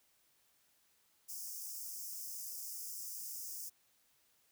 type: high-pass noise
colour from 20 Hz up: white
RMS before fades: -45 dBFS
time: 1.28-3.7 s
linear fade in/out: 20 ms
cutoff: 5000 Hz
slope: 96 dB/octave
effects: white hiss -73 dBFS RMS until 4.51 s